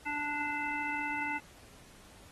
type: harmonic tone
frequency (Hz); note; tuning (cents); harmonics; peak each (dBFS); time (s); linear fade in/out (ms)
293.7; D4; 0; 1 / 3 / 5 / 7 / 9; -42 / -37 / -40 / -37 / -41; 0.05-1.39; 20
effects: pink hiss -57 dBFS RMS until 2.31 s + AAC 32 kbps